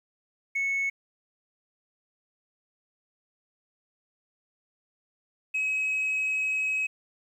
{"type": "tone pair in turn", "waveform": "sine", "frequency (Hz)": [2204, 2552], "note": ["C#7", "D#7"], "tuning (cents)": [-11, 43], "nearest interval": "minor third", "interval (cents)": 254, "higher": "second", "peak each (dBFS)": -23, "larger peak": "neither", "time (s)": [[0.55, 0.9], [5.54, 6.87]], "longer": "second", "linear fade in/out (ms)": 10, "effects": ["tanh soft clip ceiling -23 dBFS", "10-bit"]}